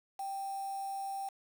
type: tone with quantisation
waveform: sine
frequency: 784 Hz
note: G5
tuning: in tune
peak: -36 dBFS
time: 0.19-1.29 s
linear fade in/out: 5 ms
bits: 8
effects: none